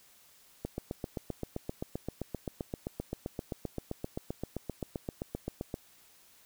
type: click train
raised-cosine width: 2 ms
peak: -21 dBFS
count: 40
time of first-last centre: 0.65-5.741 s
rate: 7.66 Hz
effects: white hiss -61 dBFS RMS until 6.45 s